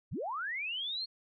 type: linear sweep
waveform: sine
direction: up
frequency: 51.91 to 4342 Hz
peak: -34 dBFS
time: 0.11-1.06 s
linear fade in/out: 20 ms
effects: none